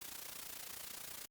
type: noise with amplitude modulation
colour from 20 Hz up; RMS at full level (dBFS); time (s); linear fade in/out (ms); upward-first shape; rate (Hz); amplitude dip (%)
white; -45; 0.01-1.26; 10; sine; 29.2; 75
effects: Opus 48 kbps